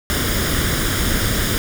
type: noise with comb filter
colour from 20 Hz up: pink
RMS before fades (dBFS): -19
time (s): 0.1-1.58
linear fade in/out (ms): 0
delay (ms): 0.58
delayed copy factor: +0.6
effects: none